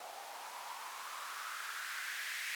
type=noise with band-pass filter sweep; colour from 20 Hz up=blue; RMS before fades=-44 dBFS; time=0-2.55 s; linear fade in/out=2 ms; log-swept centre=700 to 2000 Hz; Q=3.7; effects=none